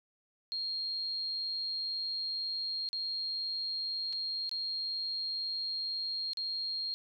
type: tone with dropouts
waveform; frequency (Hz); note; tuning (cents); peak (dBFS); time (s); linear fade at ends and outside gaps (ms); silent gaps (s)
sine; 4234; C8; +20; -33; 0.52-6.94; 0; 2.889-2.93 / 4.127-4.131 / 4.493-4.514 / 6.333-6.372
effects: none